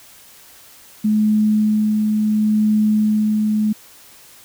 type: tone with tremolo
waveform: sine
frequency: 213.5 Hz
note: G#3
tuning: 48 cents sharp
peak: -12 dBFS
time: 1.04-3.73 s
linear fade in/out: 10 ms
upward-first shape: sine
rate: 0.72 Hz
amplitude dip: 25%
effects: white hiss -45 dBFS RMS until 4.44 s